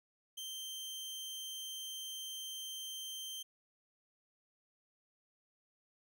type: tone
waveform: sawtooth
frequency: 3136 Hz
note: G7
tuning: in tune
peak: -39 dBFS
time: 0.37-3.43 s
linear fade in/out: 10 ms
effects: none